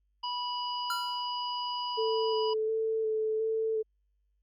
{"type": "harmonic tone", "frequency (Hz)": 981, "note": "B5", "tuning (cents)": -12, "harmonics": [1, 3, 5], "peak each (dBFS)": [-33, -38, -40], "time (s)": [0.23, 2.54], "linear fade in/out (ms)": 10}
{"type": "tone with exponential decay", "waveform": "square", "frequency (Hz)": 1378, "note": "F6", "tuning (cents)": -24, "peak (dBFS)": -30, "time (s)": [0.9, 1.29], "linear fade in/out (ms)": 2, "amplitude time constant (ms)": 83}
{"type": "tone with vibrato", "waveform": "sine", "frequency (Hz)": 440, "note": "A4", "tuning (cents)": 0, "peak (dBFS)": -27, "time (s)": [1.97, 3.83], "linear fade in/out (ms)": 20, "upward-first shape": "square", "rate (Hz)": 1.4, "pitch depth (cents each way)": 14}
{"effects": ["added 50 Hz sine -70 dBFS peak until 4.42 s", "Opus 48 kbps"]}